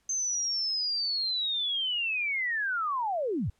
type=linear sweep; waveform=sine; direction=down; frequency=6300 to 65.41 Hz; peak=-27 dBFS; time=0.09-3.5 s; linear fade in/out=5 ms; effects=pink hiss -71 dBFS RMS until 3.59 s + low-pass 11000 Hz 12 dB/octave